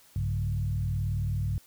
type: tone with frequency modulation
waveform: sine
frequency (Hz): 100.8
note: G2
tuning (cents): +49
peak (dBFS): -26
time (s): 0.16-1.58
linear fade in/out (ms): 0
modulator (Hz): 38.6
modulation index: 1.1
effects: white hiss -58 dBFS RMS until 1.66 s